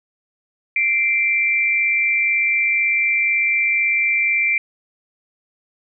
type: tone pair together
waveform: sine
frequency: 2093 / 2349 Hz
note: C7 / D7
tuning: 0 / 0 cents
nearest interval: major second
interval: 200 cents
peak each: -21 / -16 dBFS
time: 0.76-4.58 s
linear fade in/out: 2 ms
effects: none